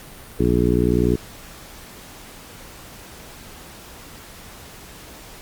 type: harmonic tone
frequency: 60.2 Hz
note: B1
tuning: 44 cents flat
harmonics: 1 / 2 / 3 / 4 / 5 / 6 / 7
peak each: -23 / -23 / -23 / -23 / -23 / -23 / -23 dBFS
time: 0.39-1.16 s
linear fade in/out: 10 ms
effects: pink hiss -41 dBFS RMS until 5.41 s + Opus 48 kbps